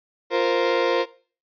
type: chord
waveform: 35% pulse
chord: F suspended fourth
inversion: none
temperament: equal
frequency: 349.2 / 466.2 / 523.3 Hz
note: F4 / Bb4 / C5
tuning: 0 / 0 / 0 cents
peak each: -23 / -21 / -21 dBFS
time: 0.3-1.06 s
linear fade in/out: 50 ms
effects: noise-tail reverb RT60 0.4 s tail -18 dB re dry + resampled to 11025 Hz